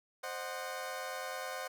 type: chord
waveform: 20% pulse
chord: C diminished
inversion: none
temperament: equal with one note detuned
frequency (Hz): 523.3 / 612.3 / 740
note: C5 / Eb5 / Gb5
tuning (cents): 0 / -28 / 0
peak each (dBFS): -37 / -40 / -38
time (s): 0.23-1.68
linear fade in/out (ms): 10
effects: none